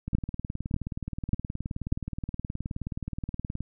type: two click trains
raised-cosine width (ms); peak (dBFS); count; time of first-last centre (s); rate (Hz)
5; -20 / -11; 68 / 4; 0.08-3.606 / 0.15-1.925; 19 / 1.69
effects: none